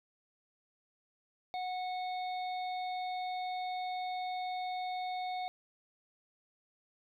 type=harmonic tone with a mistuned harmonic; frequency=734 Hz; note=F#5; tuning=14 cents flat; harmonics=1 / 3 / 5 / 6; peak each=-35 / -47 / -49 / -54 dBFS; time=1.54-5.48 s; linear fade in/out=0 ms; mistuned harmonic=6; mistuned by=-28 cents; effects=12-bit